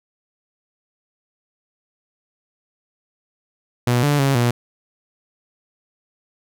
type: tone with pitch steps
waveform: sawtooth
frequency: 121.9 / 145.4 / 137.5 / 120.2 Hz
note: B2 / D3 / C#3 / B2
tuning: -22 / -17 / -14 / -46 cents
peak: -11 dBFS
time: 3.87-4.51 s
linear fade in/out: 5 ms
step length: 160 ms
effects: none